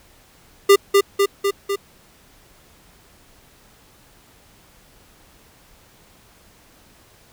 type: tone with echo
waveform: square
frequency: 399.3 Hz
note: G4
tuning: 32 cents sharp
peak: -8 dBFS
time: 0.69-0.76 s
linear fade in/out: 10 ms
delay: 250 ms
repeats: 4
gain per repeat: -3 dB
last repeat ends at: 1.76 s
effects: pink hiss -52 dBFS RMS until 7.32 s

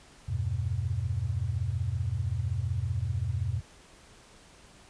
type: chord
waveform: sine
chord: E minor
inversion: none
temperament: equal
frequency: 82.41 / 98 / 123.47 Hz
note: E2 / G2 / B2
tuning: 0 / 0 / 0 cents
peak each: -33 / -31 / -32 dBFS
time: 0.28-3.61 s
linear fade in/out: 10 ms
effects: pink hiss -55 dBFS RMS until 4.89 s + resampled to 22050 Hz

